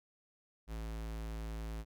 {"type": "tone", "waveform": "square", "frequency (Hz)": 54.9, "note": "A1", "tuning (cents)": -3, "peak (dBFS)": -40, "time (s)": [0.67, 1.85], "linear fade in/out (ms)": 50, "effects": []}